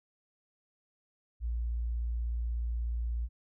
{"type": "tone", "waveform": "sine", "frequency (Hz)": 58.27, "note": "A#1", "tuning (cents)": 0, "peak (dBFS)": -30, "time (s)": [1.4, 3.29], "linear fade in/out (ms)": 50, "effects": []}